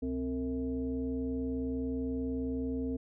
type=tone with frequency modulation; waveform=sine; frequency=261.6 Hz; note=C4; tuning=in tune; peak=-31 dBFS; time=0.02-2.97 s; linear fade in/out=10 ms; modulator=194 Hz; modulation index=0.85; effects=none